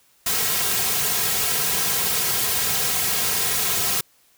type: noise with comb filter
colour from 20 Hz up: white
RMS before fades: -22 dBFS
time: 0.26-4.01 s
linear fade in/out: 5 ms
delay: 3.4 ms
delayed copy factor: -0.9
effects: white hiss -59 dBFS RMS until 4.37 s